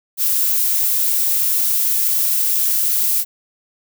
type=noise; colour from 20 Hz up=violet; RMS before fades=-17 dBFS; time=0.17-3.25 s; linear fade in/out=50 ms; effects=none